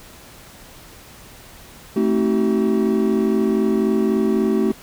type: chord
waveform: triangle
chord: A diminished seventh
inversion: none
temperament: just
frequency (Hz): 220 / 264 / 316.8 / 380.2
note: A3 / C4 / Eb4 / Gb4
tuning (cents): 0 / +16 / +31 / +47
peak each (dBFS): -17 / -22 / -22 / -18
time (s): 1.96-4.72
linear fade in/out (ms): 5
effects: pink hiss -43 dBFS RMS until 4.82 s